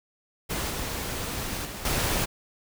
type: noise with level steps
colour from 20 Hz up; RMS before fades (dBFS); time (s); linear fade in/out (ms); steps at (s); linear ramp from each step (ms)
pink; -30 / -32 / -37 / -26; 0.49-2.26; 20; 0.7 / 1.65 / 1.85; 2
effects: none